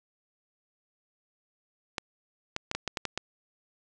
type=clicks; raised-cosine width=0.2 ms; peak=-13 dBFS; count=8; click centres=1.982 / 2.564 / 2.714 / 2.75 / 2.877 / 2.972 / 3.053 / 3.176 s; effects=resampled to 22050 Hz + 8-bit